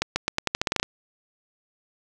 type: accelerating click train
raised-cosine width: 0.2 ms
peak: -5 dBFS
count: 12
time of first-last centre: 0.02-0.83 s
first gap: 140 ms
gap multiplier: 0.86
effects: none